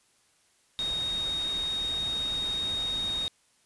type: tone in noise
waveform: sine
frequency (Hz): 3729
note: A#7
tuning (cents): 0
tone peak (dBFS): -28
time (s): 0.79-3.28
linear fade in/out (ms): 0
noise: pink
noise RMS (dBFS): -41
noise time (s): 0.79-3.28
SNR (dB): +10
effects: white hiss -66 dBFS RMS until 3.65 s + resampled to 24000 Hz